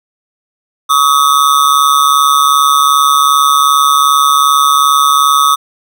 square ring-modulated tone, 1200 Hz, D6, 37 cents sharp, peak -4 dBFS, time 0.89-5.56 s, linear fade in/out 20 ms, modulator 71.3 Hz, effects none

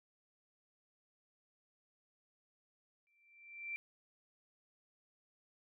sine tone with exponential growth, 2349 Hz, D7, in tune, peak -37 dBFS, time 3.07-3.76 s, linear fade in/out 0 ms, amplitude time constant 150 ms, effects none

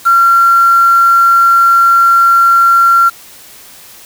sine tone with quantisation, 1370 Hz, F6, 34 cents flat, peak -4 dBFS, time 0.05-3.1 s, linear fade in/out 20 ms, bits 4, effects white hiss -36 dBFS RMS until 4.05 s

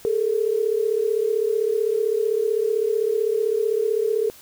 sine tone pair together, 415.7 / 451.4 Hz, G#4 / A4, +2 / +44 cents, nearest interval minor second, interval 142 cents, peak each -22 / -21 dBFS, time 0.05-4.3 s, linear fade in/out 0 ms, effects white hiss -47 dBFS RMS until 4.41 s

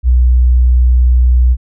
sine tone, 61.74 Hz, B1, in tune, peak -5 dBFS, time 0.03-1.57 s, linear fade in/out 50 ms, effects none

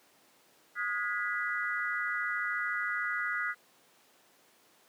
sine chord, G# minor seventh, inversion second, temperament equal with one note detuned, 1244.5 / 1442 / 1661.2 / 1975.5 Hz, D#6 / F#6 / G#6 / B6, 0 / -45 / 0 / 0 cents, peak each -38 / -34 / -38 / -35 dBFS, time 0.75-3.55 s, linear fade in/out 50 ms, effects pink hiss -63 dBFS RMS until 4.88 s + high-pass 300 Hz 12 dB/octave

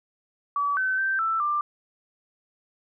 sine tone with pitch steps, 1145 / 1527 / 1560 / 1327 / 1186 Hz, D6 / G6 / G6 / E6 / D6, -44 / -46 / -9 / +11 / +17 cents, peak -22 dBFS, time 0.56-1.61 s, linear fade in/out 2 ms, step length 210 ms, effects none

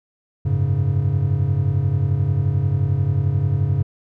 triangle chord, F# suspended second, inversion none, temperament equal, 92.5 / 103.83 / 138.59 Hz, F#2 / G#2 / C#3, 0 / 0 / 0 cents, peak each -20 / -19 / -18 dBFS, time 0.45-3.83 s, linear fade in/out 10 ms, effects none

